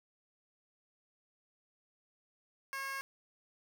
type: tone with high-pass filter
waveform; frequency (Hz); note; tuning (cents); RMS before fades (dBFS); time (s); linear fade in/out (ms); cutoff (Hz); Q
15% pulse; 543; C#5; -36; -40; 2.73-3.01; 0; 1300; 1.6
effects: none